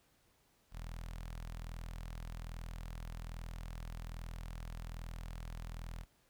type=tone with notch filter; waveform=sawtooth; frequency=41.22 Hz; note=E1; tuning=1 cent sharp; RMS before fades=-45 dBFS; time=0.71-6.06 s; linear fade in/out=50 ms; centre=350 Hz; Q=0.72; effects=pink hiss -72 dBFS RMS until 6.29 s